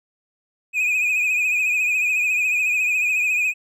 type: tone with vibrato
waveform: triangle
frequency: 2489 Hz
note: D#7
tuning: in tune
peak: -16 dBFS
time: 0.73-3.54 s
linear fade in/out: 50 ms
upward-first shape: triangle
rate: 14 Hz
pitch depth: 69 cents each way
effects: none